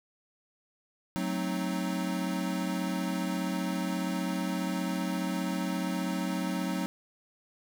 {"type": "chord", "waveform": "square", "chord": "F# diminished seventh", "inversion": "none", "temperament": "equal", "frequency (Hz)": [185, 220, 261.6, 311.1], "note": ["F#3", "A3", "C4", "Eb4"], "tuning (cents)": [0, 0, 0, 0], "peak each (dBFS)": [-33, -39, -37, -37], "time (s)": [1.16, 6.86], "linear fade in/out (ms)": 0, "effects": []}